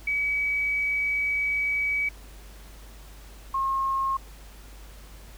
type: tone pair in turn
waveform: sine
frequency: 2277 / 1076.5 Hz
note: C#7 / C6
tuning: +46 / +49 cents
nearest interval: octave + minor second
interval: 1297 cents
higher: first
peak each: -23 dBFS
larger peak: neither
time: 0.07-2.09 / 3.54-4.17 s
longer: first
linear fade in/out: 5 ms
effects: added 50 Hz sine -44 dBFS peak until 5.37 s + pink hiss -51 dBFS RMS until 5.37 s

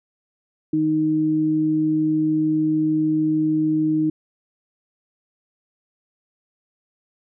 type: tone pair together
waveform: sine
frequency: 155.56 / 311.1 Hz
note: D#3 / D#4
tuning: 0 / 0 cents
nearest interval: octave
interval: 1200 cents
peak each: -27 / -17 dBFS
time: 0.73-4.1 s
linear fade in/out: 5 ms
effects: none

